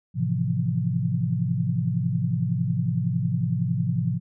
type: chord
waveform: sine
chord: F major seventh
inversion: first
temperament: just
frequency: 109.13 / 130.96 / 163.7 / 174.61 Hz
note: A2 / C3 / E3 / F3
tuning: -14 / +2 / -12 / 0 cents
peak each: -28 / -26 / -28 / -27 dBFS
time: 0.14-4.2 s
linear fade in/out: 50 ms
effects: none